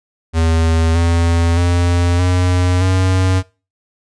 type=tone with pitch steps; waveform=square; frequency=81.6 / 84.38 / 87.25 / 90.23 / 93.3 Hz; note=E2 / E2 / F2 / F#2 / F#2; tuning=-17 / +41 / -1 / -43 / +15 cents; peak=-12 dBFS; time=0.33-3.43 s; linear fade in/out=50 ms; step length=620 ms; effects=noise-tail reverb RT60 0.3 s tail -20 dB re dry + resampled to 22050 Hz